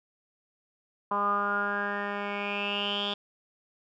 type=tone with low-pass filter sweep; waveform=10% pulse; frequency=203.1 Hz; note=G#3; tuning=38 cents flat; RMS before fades=-30 dBFS; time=1.11-3.14 s; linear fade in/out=5 ms; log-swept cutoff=1100 to 3500 Hz; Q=9.7; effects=none